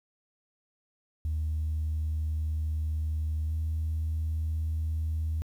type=tone pair in turn; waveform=sine; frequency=77.78 / 79.23 Hz; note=D#2 / D#2; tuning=0 / +32 cents; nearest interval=unison; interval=32 cents; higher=second; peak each=-26 dBFS; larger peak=neither; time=1.25-3.5 / 3.5-5.42 s; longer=first; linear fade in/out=0 ms; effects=tanh soft clip ceiling -24 dBFS + 10-bit